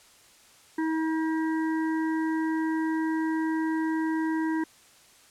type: harmonic tone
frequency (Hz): 319.3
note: D#4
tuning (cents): +45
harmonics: 1 / 3 / 5 / 6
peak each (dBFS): -25 / -35 / -39 / -41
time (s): 0.78-4.64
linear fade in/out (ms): 5
effects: white hiss -56 dBFS RMS until 5.3 s + low-pass 10000 Hz 12 dB/octave